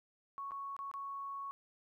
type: tone with dropouts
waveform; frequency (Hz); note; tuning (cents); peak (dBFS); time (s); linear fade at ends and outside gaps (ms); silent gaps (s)
sine; 1108.7; C#6; 0; -40; 0.38-1.51; 0; 0.509-0.518 / 0.765-0.79 / 0.914-0.939
effects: 13-bit